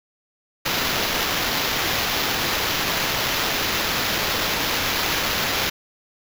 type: noise with sample-and-hold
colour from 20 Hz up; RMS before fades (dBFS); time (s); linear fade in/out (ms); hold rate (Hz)
white; -23; 0.65-5.7; 10; 8820
effects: none